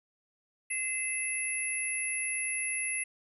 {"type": "tone cluster", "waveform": "sine", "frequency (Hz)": [2052, 2619, 10930], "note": ["C7", "E7", "F9"], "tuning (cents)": [-34, -12, -38], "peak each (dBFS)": [-36, -36, -33], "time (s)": [0.7, 3.04], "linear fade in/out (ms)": 10, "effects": []}